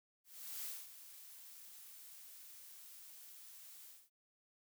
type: noise with ADSR envelope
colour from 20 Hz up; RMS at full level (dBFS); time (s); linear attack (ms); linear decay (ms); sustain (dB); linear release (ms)
blue; -44; 0.24-4.1; 400; 230; -12; 220
effects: none